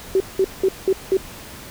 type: tone bursts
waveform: sine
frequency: 382.1 Hz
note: G4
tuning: 44 cents flat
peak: -13 dBFS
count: 5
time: 0.15-1.17 s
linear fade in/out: 2 ms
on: 52 ms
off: 190 ms
effects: pink hiss -38 dBFS RMS until 1.7 s